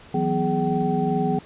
sine tone cluster, 162 / 184.4 / 247.9 / 417.1 / 763 Hz, E3 / F#3 / B3 / G#4 / G5, -30 / -6 / +7 / +7 / -47 cents, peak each -26 dBFS, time 0.14-1.39 s, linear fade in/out 5 ms, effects pink hiss -47 dBFS RMS until 1.45 s + resampled to 8000 Hz

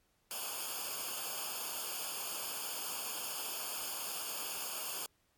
white noise with comb filter, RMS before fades -40 dBFS, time 0.31-5.06 s, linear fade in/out 0 ms, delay 0.51 ms, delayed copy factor -0.9, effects pink hiss -75 dBFS RMS until 5.37 s + AAC 64 kbps

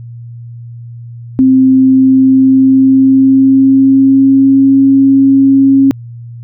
sine tone with pitch glide, 261.6 to 271.8 Hz, C4 to C#4, 0 to -34 cents, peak -3 dBFS, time 1.39-5.91 s, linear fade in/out 0 ms, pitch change +66 cents, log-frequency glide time 1.57-4.79 s, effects added 118 Hz sine -25 dBFS peak until 6.43 s

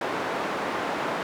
white band-pass noise, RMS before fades -29 dBFS, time 0.01-1.23 s, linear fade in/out 2 ms, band 220 to 1200 Hz, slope 12 dB/octave, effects none

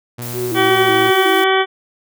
sawtooth tone with pitch glide, 120.1 to 116.01 Hz, B2 to A#2, -48 to -8 cents, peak -22 dBFS, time 0.18-1.11 s, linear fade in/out 10 ms, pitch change -60 cents, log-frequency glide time 0.44-0.89 s
blue noise, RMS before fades -30 dBFS, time 0.22-1.44 s, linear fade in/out 0 ms
sine tone with vibrato, 349.1 Hz, F4, 1 cent flat, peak -19 dBFS, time 0.33-1.46 s, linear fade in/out 50 ms, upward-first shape square, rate 2.7 Hz, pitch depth 99 cents each way
harmonic tone, 381.6 Hz, G4, 47 cents flat, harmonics 1 / 2 / 3 / 4 / 5 / 6 / 8 / 9, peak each -15 / -18 / -20 / -21 / -22 / -23 / -24 / -25 dBFS, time 0.54-1.66 s, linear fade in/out 50 ms
effects none

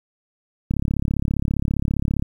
click train, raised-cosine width 5 ms, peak -9 dBFS, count 54, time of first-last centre 0.71-2.224 s, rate 35 Hz, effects 8-bit

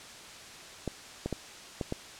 clicks, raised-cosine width 2 ms, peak -18 dBFS, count 5, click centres 0.877 / 1.26 / 1.327 / 1.812 / 1.924 s, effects white hiss -47 dBFS RMS until 2.19 s + low-pass 7000 Hz 12 dB/octave

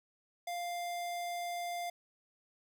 square tone, 698.5 Hz, F5, in tune, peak -37 dBFS, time 0.47-1.9 s, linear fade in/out 5 ms, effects none

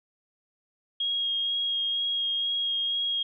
sine tone with vibrato, 3269 Hz, G#7, 28 cents flat, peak -25 dBFS, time 1-3.23 s, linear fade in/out 5 ms, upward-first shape sine, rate 2.1 Hz, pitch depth 12 cents each way, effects none

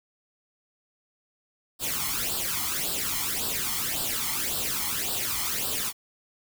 white noise with flanger, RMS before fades -29 dBFS, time 1.79-5.93 s, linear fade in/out 50 ms, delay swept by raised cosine 0.23 to 0.96 ms, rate 1.8 Hz, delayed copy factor +0.7, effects none

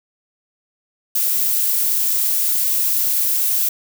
violet noise, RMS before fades -18 dBFS, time 1.15-3.69 s, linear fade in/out 5 ms, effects none

